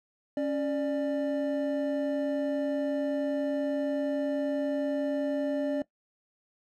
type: tone pair together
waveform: triangle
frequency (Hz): 277.2 / 592.3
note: C#4 / D5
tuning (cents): 0 / +15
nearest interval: octave + minor second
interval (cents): 1315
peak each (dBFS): -27 / -28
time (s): 0.37-5.82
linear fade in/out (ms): 2
effects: noise-tail reverb RT60 0.1 s tail -18 dB re dry